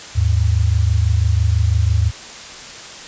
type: tone pair together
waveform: sine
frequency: 77.78 / 103.83 Hz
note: D#2 / G#2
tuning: 0 / 0 cents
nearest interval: perfect fourth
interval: 500 cents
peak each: -15 dBFS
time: 0.15-2.11 s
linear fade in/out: 20 ms
effects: white hiss -34 dBFS RMS until 3.07 s + resampled to 16000 Hz